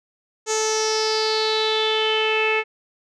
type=tone with low-pass filter sweep; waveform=sawtooth; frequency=436.9 Hz; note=A4; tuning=12 cents flat; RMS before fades=-21 dBFS; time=0.46-2.64 s; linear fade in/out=50 ms; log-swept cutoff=6800 to 2400 Hz; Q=6.5; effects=none